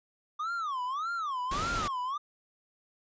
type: tone with vibrato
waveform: triangle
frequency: 1174.7 Hz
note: D6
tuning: in tune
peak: -29 dBFS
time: 0.39-2.18 s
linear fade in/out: 10 ms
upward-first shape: sine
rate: 1.7 Hz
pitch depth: 300 cents each way
type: noise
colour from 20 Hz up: pink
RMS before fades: -35 dBFS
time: 1.51-1.88 s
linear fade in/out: 5 ms
effects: resampled to 16000 Hz